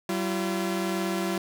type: tone pair together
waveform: sawtooth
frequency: 190.82 / 340 Hz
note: G3 / F4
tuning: -46 / -46 cents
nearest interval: minor seventh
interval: 1000 cents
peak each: -25 dBFS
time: 0.09-1.38 s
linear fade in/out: 2 ms
effects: none